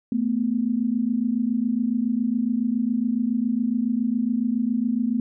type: tone pair together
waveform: sine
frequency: 221.8 / 249 Hz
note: A3 / B3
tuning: +14 / +14 cents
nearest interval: major second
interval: 200 cents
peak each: -23 dBFS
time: 0.12-5.2 s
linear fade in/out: 2 ms
effects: none